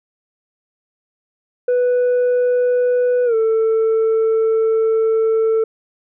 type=tone with pitch glide; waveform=sine; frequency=493.9 to 445.1 Hz; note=B4 to A4; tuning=0 to +20 cents; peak=-10 dBFS; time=1.68-5.64 s; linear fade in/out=5 ms; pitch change=-180 cents; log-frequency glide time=3.25-3.35 s; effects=tanh soft clip ceiling -12 dBFS